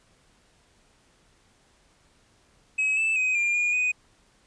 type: tone with pitch steps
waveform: triangle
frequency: 2550 / 2635 / 2518 / 2398 / 2433 / 2490 Hz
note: D#7 / E7 / D#7 / D7 / D#7 / D#7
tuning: +42 / -1 / +20 / +36 / -39 / +1 cents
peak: -20 dBFS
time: 2.78-3.92 s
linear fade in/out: 10 ms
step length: 190 ms
effects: pink hiss -62 dBFS RMS until 4.46 s + resampled to 22050 Hz